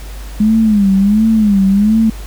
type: tone with vibrato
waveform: sine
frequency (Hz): 207.7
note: G#3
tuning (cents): 0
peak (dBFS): -7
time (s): 0.4-2.1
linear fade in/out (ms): 5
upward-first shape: sine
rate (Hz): 1.4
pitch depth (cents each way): 130
effects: added 50 Hz sine -25 dBFS peak until 2.26 s + pink hiss -36 dBFS RMS until 2.26 s